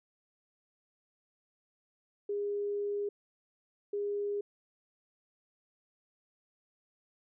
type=tone bursts at uneven times; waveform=sine; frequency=408.2 Hz; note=G#4; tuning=30 cents flat; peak=-31 dBFS; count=2; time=2.29-3.09 / 3.93-4.41 s; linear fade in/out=5 ms; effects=none